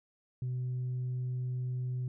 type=tone; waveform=sine; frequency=126.1 Hz; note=B2; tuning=36 cents sharp; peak=-30 dBFS; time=0.42-2.08 s; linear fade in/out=2 ms; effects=tanh soft clip ceiling -30 dBFS